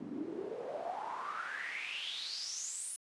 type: noise with band-pass filter sweep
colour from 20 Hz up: pink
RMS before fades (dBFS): -41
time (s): 0-2.96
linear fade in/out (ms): 0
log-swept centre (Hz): 230 to 10000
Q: 7.8
effects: high-pass 150 Hz 12 dB/octave + resampled to 24000 Hz